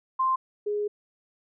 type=tone pair in turn; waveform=sine; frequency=1046.5 / 415.3 Hz; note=C6 / G#4; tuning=0 / 0 cents; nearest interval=octave + major third; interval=1600 cents; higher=first; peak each=-21 / -25 dBFS; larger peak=first; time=0.19-0.36 / 0.66-0.88 s; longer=second; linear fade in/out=10 ms; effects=none